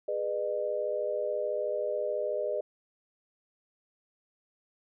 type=chord; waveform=sine; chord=G# minor; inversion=none; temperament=equal with one note detuned; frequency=415.3 / 493.9 / 607.7 Hz; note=G#4 / B4 / D#5; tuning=0 / 0 / -41 cents; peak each=-35 / -34 / -31 dBFS; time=0.08-2.61 s; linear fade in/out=5 ms; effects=none